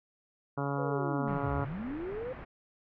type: harmonic tone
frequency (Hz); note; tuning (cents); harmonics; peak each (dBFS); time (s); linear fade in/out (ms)
140.6; C#3; +25; 1 / 2 / 3 / 4 / 5 / 6 / 7 / 8 / 9 / 10; -34 / -37 / -39 / -40 / -41 / -42 / -42 / -43 / -44 / -44; 0.57-1.65; 10
type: linear two-way sweep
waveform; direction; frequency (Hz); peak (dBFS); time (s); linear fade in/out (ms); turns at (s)
sine; down then up; 525 to 57.5 to 525; -35; 0.78-2.33; 5; 1.54
type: low-pass noise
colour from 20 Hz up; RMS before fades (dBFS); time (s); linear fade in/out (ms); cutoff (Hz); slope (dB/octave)
pink; -45; 1.27-2.45; 10; 2100; 24
effects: none